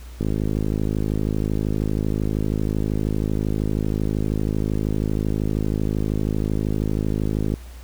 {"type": "click train", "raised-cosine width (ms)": 3, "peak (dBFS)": -10, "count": 388, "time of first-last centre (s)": [0.21, 7.54], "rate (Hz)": 52.8, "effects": ["added 60 Hz sine -36 dBFS peak until 7.83 s", "pink hiss -48 dBFS RMS until 7.83 s"]}